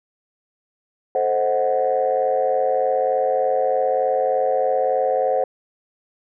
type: chord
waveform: sine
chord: A diminished seventh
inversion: none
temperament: equal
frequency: 440 / 523.3 / 622.3 / 740 Hz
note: A4 / C5 / Eb5 / Gb5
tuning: 0 / 0 / 0 / 0 cents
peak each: -25 / -19 / -25 / -21 dBFS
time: 1.15-5.44 s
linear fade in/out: 2 ms
effects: tanh soft clip ceiling -9 dBFS